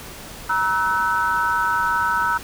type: tone cluster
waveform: sine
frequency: 950 / 1304 / 1506 Hz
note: A#5 / E6 / F#6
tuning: +33 / -19 / +30 cents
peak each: -22 dBFS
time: 0.49-2.38 s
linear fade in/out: 10 ms
effects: pink hiss -37 dBFS RMS until 2.43 s